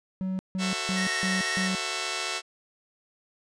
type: tone bursts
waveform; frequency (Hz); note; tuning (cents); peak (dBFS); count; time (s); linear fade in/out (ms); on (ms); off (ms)
triangle; 187.9; F#3; +27; -25; 5; 0.21-1.75; 0; 180; 160
type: chord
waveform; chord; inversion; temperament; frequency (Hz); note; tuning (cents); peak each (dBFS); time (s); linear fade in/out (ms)
5% pulse; F# half-diminished seventh; none; just; 370 / 444 / 532.8 / 666; F#4 / A4 / C5 / E5; 0 / +16 / +31 / +18; -24 / -25 / -28 / -23; 0.58-2.42; 50
type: tone with vibrato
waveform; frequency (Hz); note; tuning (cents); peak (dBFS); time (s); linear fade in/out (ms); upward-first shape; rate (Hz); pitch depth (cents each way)
square; 1863; A#6; -2; -30; 0.96-1.69; 20; sine; 18; 26
effects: resampled to 22050 Hz